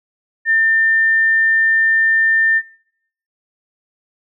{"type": "tone", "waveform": "sine", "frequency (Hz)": 1800, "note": "A6", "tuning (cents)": 39, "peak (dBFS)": -11, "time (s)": [0.45, 2.62], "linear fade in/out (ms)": 50, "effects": ["noise-tail reverb RT60 0.7 s tail -22 dB re dry"]}